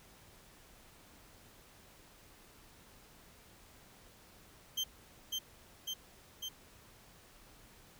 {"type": "tone with echo", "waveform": "35% pulse", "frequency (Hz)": 3141, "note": "G7", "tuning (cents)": 3, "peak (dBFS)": -31, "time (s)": [4.77, 4.84], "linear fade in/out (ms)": 10, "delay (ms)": 550, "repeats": 3, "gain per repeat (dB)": -2, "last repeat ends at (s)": 6.49, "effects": ["pink hiss -60 dBFS RMS until 7.99 s"]}